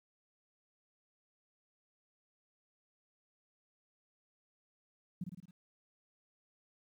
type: tone with echo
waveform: sine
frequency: 179 Hz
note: F3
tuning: 43 cents sharp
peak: -35 dBFS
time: 5.21-5.24 s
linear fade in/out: 5 ms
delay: 54 ms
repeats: 5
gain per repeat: -4 dB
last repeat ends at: 5.51 s
effects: 12-bit